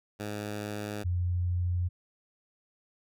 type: tone pair in turn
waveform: 10% pulse / sine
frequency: 104.4 / 88.7 Hz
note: G#2 / F2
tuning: +10 / +27 cents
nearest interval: minor third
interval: 283 cents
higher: first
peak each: -26 / -26 dBFS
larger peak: neither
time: 0.19-1.04 / 1.04-1.89 s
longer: neither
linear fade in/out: 20 ms
effects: none